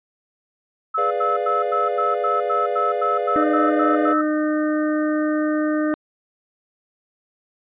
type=tone bursts; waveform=sine; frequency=1300 Hz; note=E6; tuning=24 cents flat; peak=-19 dBFS; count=13; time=0.94-4.218 s; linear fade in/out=10 ms; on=170 ms; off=89 ms
type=chord; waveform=triangle; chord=G# diminished seventh; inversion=none; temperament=equal; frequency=415.3 / 493.9 / 587.3 / 698.5 Hz; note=G#4 / B4 / D5 / F5; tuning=0 / 0 / 0 / 0 cents; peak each=-24 dBFS; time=0.97-4.14 s; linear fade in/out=20 ms
type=harmonic tone; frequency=305.1 Hz; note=D#4; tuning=34 cents flat; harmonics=1 / 2 / 4 / 5 / 6; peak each=-19 / -25 / -31 / -33 / -35 dBFS; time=3.36-5.94 s; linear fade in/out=0 ms
effects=resampled to 8000 Hz